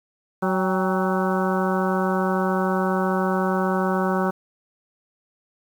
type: harmonic tone with a mistuned harmonic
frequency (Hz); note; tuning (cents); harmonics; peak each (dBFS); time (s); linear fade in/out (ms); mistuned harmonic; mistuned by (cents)
186.9; F#3; +18; 1 / 2 / 3 / 4 / 5 / 6 / 7 / 8; -23 / -26 / -28 / -29 / -30 / -31 / -31 / -32; 0.42-4.31; 10; 4; +67
effects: 8-bit